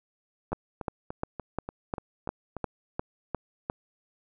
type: two click trains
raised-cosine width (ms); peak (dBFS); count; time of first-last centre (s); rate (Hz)
1; -15 / -21; 10 / 8; 0.53-3.699 / 0.52-2.567; 2.84 / 3.42
effects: none